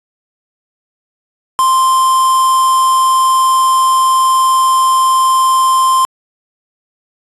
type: tone with quantisation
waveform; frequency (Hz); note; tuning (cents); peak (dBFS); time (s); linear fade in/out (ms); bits
triangle; 1046.5; C6; 0; -6; 1.59-6.05; 0; 3
effects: resampled to 32000 Hz